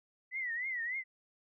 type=tone with vibrato; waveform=sine; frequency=1973 Hz; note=B6; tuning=2 cents flat; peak=-34 dBFS; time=0.31-1.04 s; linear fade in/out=50 ms; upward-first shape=triangle; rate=3.4 Hz; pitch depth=160 cents each way; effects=none